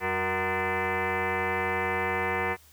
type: tone with frequency modulation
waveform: sine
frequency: 648 Hz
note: E5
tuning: 30 cents flat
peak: -25 dBFS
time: 0-2.57 s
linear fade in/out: 50 ms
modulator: 280 Hz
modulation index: 5.8
effects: added 77 Hz sine -59 dBFS peak until 2.72 s + white hiss -57 dBFS RMS until 2.72 s